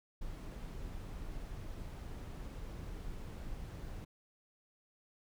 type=noise; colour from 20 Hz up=brown; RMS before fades=-44 dBFS; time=0.21-4.05 s; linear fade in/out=10 ms; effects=none